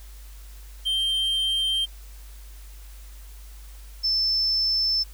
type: tone pair in turn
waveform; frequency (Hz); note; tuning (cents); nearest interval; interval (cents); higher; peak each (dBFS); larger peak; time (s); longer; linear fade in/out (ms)
triangle / sine; 3152 / 5289; G7 / E8; +9 / +5; major sixth; 896; second; -20; neither; 0.85-1.86 / 4.03-5.04; neither; 20
effects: added 50 Hz sine -40 dBFS peak until 5.13 s + white hiss -52 dBFS RMS until 5.13 s